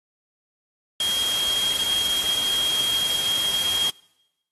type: tone in noise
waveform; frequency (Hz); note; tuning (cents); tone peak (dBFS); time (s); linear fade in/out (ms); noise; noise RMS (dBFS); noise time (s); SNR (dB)
sine; 3249; G#7; -39; -21; 1-3.9; 2; white; -29; 1-3.9; +5
effects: noise-tail reverb RT60 1.0 s tail -25 dB re dry + AAC 32 kbps